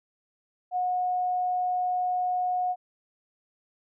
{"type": "tone", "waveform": "sine", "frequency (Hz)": 727, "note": "F#5", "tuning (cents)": -31, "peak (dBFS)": -24, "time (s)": [0.71, 2.76], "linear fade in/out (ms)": 50, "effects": []}